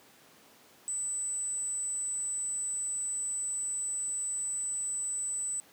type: tone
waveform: sine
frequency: 8000 Hz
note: B8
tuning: 21 cents sharp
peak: -31 dBFS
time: 0.88-5.6 s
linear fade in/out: 0 ms
effects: pink hiss -58 dBFS RMS until 5.72 s + high-pass 200 Hz 12 dB/octave